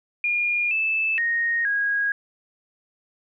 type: tone with pitch steps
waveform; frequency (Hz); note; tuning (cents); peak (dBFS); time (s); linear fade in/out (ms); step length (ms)
sine; 2422 / 2628 / 1862 / 1644; D#7 / E7 / A#6 / G#6; -47 / -6 / -2 / -18; -20; 0.24-2.12; 2; 470
effects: none